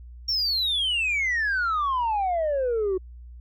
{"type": "exponential sweep", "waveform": "sine", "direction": "down", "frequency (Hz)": [5588, 364], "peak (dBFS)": -20, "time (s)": [0.28, 2.98], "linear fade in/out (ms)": 10, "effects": ["tanh soft clip ceiling -20 dBFS", "added 60 Hz sine -40 dBFS peak until 3.4 s"]}